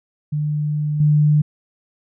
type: tone with level steps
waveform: sine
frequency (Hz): 149.7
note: D3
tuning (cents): +33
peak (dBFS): -18 / -11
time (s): 0.32-1.42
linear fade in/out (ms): 10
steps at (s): 1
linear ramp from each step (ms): 5
effects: none